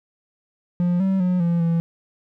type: tone with pitch steps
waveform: triangle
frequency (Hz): 176.2 / 191.7 / 181 / 170.6 / 167.3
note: F3 / G3 / F#3 / F3 / E3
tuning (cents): +16 / -38 / -38 / -40 / +26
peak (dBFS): -15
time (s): 0.8-1.8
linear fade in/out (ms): 0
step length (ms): 200
effects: none